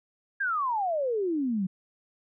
sine exponential sweep, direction down, 1651 to 179.6 Hz, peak -25 dBFS, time 0.4-1.67 s, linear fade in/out 10 ms, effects none

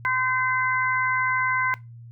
harmonic tone, 513 Hz, C5, 34 cents flat, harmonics 2 / 3 / 4, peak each -25 / -25 / -25 dBFS, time 0.05-1.74 s, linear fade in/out 0 ms, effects noise-tail reverb RT60 0.2 s tail -19 dB re dry + added 117 Hz sine -40 dBFS peak until 2.11 s

